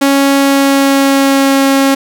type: tone with pitch glide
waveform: sawtooth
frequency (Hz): 276.7 to 272.7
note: C#4 to C#4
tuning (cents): -3 to -28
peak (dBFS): -3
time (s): 0.01-1.95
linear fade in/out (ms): 10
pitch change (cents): -25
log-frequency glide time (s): 0.36-1.66
effects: none